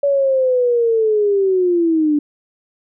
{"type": "linear sweep", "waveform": "sine", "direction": "down", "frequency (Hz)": [570, 290.5], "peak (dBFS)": -12, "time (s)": [0.03, 2.19], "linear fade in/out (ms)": 5, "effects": []}